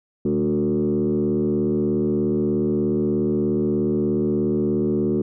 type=tone with frequency modulation; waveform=sine; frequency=288.8 Hz; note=D4; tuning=29 cents flat; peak=-17 dBFS; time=0.25-5.22 s; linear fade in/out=5 ms; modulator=76.8 Hz; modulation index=1.7; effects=tanh soft clip ceiling -13 dBFS